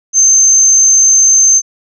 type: tone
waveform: sine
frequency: 6272 Hz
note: G8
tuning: in tune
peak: -4 dBFS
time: 0.13-1.62 s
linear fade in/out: 50 ms
effects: none